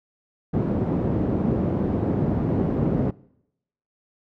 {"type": "band-pass noise", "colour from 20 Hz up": "pink", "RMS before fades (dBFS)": -23, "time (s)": [0.53, 3.11], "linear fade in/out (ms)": 10, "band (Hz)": [110, 380], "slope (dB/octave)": 12, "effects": ["noise-tail reverb RT60 0.8 s tail -23 dB re dry"]}